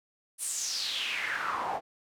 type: noise with band-pass filter sweep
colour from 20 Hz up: pink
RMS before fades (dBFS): -33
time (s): 0.38-1.81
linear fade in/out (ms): 50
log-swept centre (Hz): 10000 to 690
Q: 4.5
effects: none